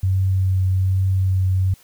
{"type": "tone with vibrato", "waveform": "sine", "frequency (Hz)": 94.3, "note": "F#2", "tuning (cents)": 33, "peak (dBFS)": -15, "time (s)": [0.03, 1.74], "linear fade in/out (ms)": 5, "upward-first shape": "triangle", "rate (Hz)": 1.2, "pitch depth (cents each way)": 16, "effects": ["white hiss -52 dBFS RMS until 1.83 s"]}